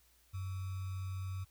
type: tone with sample-and-hold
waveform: sine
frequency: 94.3 Hz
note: F#2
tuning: 33 cents sharp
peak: -37 dBFS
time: 0.33-1.45 s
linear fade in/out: 20 ms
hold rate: 1225 Hz
effects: added 60 Hz sine -70 dBFS peak until 1.5 s + white hiss -69 dBFS RMS until 1.5 s

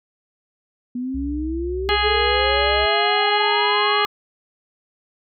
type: exponential sweep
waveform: sine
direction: up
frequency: 242.2 to 1198 Hz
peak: -23 dBFS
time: 0.95-4.06 s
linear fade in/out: 5 ms
type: tone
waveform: sine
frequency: 65.41 Hz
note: C2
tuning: in tune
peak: -27 dBFS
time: 1.14-2.86 s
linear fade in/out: 10 ms
type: harmonic tone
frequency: 415.3 Hz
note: G#4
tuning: in tune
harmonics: 1 / 2 / 3 / 4 / 5 / 6 / 7 / 8 / 10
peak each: -23 / -23 / -25 / -26 / -25 / -31 / -25 / -28 / -29 dBFS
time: 1.89-4.05 s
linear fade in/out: 0 ms
effects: none

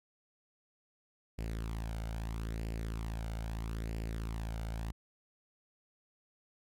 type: tone with flanger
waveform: sawtooth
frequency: 55.5 Hz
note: A1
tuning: 16 cents sharp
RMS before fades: -38 dBFS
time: 1.38-4.92 s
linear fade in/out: 10 ms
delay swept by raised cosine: 0.4 to 1.38 ms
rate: 0.77 Hz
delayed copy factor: +0.55
effects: MP3 64 kbps

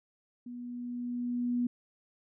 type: tone with level ramp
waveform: sine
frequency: 243.4 Hz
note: B3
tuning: 25 cents flat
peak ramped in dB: -40 to -26 dBFS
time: 0.46-1.67 s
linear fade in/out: 5 ms
effects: none

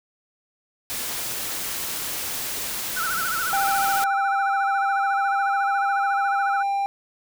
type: noise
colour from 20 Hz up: white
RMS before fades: -29 dBFS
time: 0.9-4.04 s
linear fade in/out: 0 ms
type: tone with vibrato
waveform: sine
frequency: 1398 Hz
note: F6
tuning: 1 cent sharp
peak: -24 dBFS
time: 2.96-6.63 s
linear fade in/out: 10 ms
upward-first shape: sine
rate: 14 Hz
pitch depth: 130 cents each way
type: tone with pitch glide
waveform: triangle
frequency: 790 to 795 Hz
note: G5 to G5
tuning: +13 to +24 cents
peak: -19 dBFS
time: 3.53-6.86 s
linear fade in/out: 0 ms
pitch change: +11 cents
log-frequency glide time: 4.82-5.8 s
effects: none

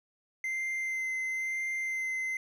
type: tone with vibrato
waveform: triangle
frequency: 2076 Hz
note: C7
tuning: 14 cents flat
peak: -29 dBFS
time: 0.44-2.37 s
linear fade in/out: 2 ms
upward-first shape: sine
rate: 1 Hz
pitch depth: 13 cents each way
effects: none

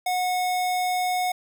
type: tone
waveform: square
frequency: 730 Hz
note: F#5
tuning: 24 cents flat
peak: -23 dBFS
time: 0.06-1.32 s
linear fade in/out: 5 ms
effects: none

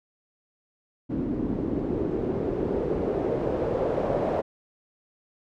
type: noise with low-pass filter sweep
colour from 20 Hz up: white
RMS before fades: -27 dBFS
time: 1.09-4.42 s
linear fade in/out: 20 ms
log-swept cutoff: 280 to 580 Hz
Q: 2.6
effects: none

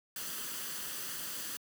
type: noise with comb filter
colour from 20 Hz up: white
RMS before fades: -40 dBFS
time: 0.16-1.57 s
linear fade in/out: 2 ms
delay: 0.65 ms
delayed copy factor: +0.5
effects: high-pass 150 Hz 12 dB/octave

